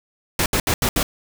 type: noise bursts at uneven times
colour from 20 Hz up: pink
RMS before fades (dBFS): -19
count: 5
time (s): 0.39-0.46 / 0.53-0.6 / 0.67-0.74 / 0.82-0.89 / 0.96-1.03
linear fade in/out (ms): 2
effects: none

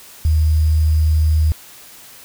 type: tone with sample-and-hold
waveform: sine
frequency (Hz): 78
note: D#2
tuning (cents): +5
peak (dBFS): -11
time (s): 0.25-1.52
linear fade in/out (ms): 0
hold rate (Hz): 4900
effects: white hiss -41 dBFS RMS until 2.24 s

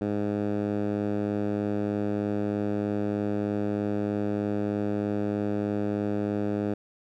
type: tone with band-pass filter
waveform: 10% pulse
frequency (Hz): 103.2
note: G#2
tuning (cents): -10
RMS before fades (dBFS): -28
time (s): 0.01-6.74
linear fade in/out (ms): 5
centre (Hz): 270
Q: 0.76
effects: none

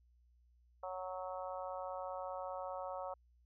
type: harmonic tone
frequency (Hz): 185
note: F#3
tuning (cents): 0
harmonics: 3 / 4 / 5 / 6 / 7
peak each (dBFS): -44 / -46 / -48 / -50 / -51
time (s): 0.83-3.14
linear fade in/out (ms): 5
effects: added 60 Hz sine -66 dBFS peak until 3.45 s

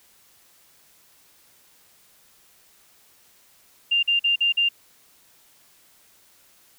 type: tone bursts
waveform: sine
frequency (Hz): 2794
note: F7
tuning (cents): 0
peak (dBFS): -17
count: 5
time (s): 3.91-4.69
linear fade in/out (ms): 10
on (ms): 120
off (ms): 45
effects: white hiss -57 dBFS RMS until 6.78 s

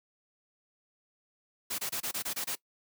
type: noise bursts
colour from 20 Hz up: white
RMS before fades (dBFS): -34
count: 8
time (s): 1.7-2.555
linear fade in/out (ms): 10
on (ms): 85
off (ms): 25
effects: noise-tail reverb RT60 0.1 s tail -21 dB re dry + high-pass 100 Hz 12 dB/octave

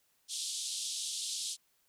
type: band-pass noise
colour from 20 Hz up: pink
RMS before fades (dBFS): -38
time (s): 0.28-1.57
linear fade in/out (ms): 50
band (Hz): 3300 to 10000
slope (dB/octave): 48
effects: white hiss -73 dBFS RMS until 1.88 s

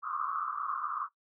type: band-pass noise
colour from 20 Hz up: white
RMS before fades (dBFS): -35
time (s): 0.02-1.09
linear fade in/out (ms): 50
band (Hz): 1100 to 1300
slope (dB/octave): 96
effects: noise-tail reverb RT60 0.1 s tail -17 dB re dry

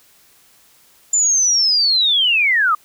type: linear sweep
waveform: sine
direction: down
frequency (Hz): 7180 to 1174.7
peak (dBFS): -12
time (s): 1.13-2.75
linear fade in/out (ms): 5
effects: white hiss -52 dBFS RMS until 2.84 s

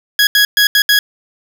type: tone bursts at uneven times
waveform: 20% pulse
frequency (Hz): 1664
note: G#6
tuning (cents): +3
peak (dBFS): -3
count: 5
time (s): 0.19-0.27 / 0.35-0.45 / 0.57-0.67 / 0.75-0.82 / 0.89-0.99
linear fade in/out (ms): 2
effects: none

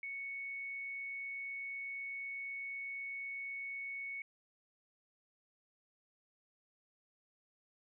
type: tone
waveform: sine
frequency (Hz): 2218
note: C#7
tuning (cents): 0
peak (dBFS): -40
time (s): 0.03-4.22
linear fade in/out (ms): 2
effects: none

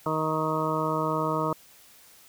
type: harmonic tone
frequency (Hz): 156.9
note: D#3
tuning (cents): +15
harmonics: 1 / 2 / 3 / 4 / 6 / 7 / 8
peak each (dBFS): -32 / -32 / -32 / -32 / -32 / -32 / -32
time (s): 0.06-1.53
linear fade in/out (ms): 2
effects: white hiss -54 dBFS RMS until 2.28 s

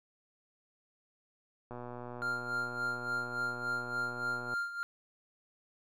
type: click train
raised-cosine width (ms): 1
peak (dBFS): -30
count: 346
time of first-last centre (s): 1.71-4.538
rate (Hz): 122
type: tone with tremolo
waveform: triangle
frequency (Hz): 1396.9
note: F6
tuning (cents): 0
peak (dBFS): -29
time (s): 2.22-4.83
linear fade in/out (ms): 0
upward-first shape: sine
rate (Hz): 3.5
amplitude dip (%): 70
effects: none

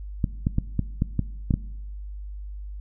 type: clicks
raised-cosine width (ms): 5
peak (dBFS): -9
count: 8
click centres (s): 0.242 / 0.469 / 0.584 / 0.793 / 1.021 / 1.193 / 1.508 / 1.54
effects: noise-tail reverb RT60 0.9 s tail -19 dB re dry + added 50 Hz sine -33 dBFS peak until 2.8 s

